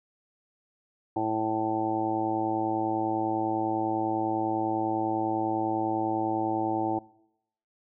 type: harmonic tone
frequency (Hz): 110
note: A2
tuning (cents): 0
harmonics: 1 / 2 / 3 / 4 / 5 / 6 / 7 / 8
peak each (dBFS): -39 / -41 / -29 / -41 / -37 / -39 / -30 / -33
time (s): 1.16-6.99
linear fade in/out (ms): 5
effects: noise-tail reverb RT60 0.8 s tail -22 dB re dry